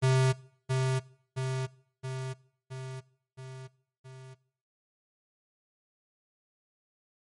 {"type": "tone with echo", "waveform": "square", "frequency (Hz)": 130.81, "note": "C3", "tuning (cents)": 0, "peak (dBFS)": -22, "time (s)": [0.02, 0.33], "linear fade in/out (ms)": 20, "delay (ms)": 670, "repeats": 6, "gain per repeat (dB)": -4, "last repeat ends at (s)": 4.35, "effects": ["noise-tail reverb RT60 0.6 s tail -21 dB re dry", "MP3 48 kbps"]}